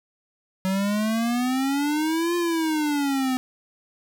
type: exponential two-way sweep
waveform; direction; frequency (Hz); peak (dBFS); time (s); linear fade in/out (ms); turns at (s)
square; up then down; 187 to 350 to 253.6; -22; 0.65-3.37; 0; 2.36
effects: none